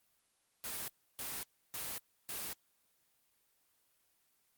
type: noise bursts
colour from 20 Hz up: white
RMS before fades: -41 dBFS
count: 4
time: 0.64-2.53 s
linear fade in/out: 0 ms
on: 240 ms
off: 310 ms
effects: white hiss -75 dBFS RMS until 4.57 s + Opus 24 kbps